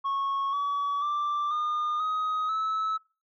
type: tone with pitch steps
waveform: sine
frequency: 1100 / 1137.5 / 1176.2 / 1216.3 / 1257.7 / 1300.6 Hz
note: C#6 / C#6 / D6 / D#6 / D#6 / E6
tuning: -14 / +44 / +2 / -40 / +18 / -24 cents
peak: -23 dBFS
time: 0.04-2.98 s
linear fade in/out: 20 ms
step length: 490 ms
effects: noise-tail reverb RT60 0.4 s tail -26 dB re dry + tanh soft clip ceiling -25 dBFS